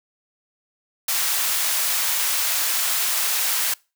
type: high-pass noise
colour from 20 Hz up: white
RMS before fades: -22 dBFS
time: 1.08-3.74 s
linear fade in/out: 5 ms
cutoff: 820 Hz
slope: 12 dB/octave
effects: noise-tail reverb RT60 0.3 s tail -25 dB re dry